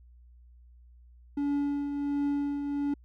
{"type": "tone with tremolo", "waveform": "triangle", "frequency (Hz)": 285.6, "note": "D4", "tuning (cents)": -48, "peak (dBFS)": -23, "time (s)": [1.37, 2.94], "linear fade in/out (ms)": 5, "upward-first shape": "triangle", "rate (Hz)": 1.4, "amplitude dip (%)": 50, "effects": ["added 60 Hz sine -52 dBFS peak until 3.04 s"]}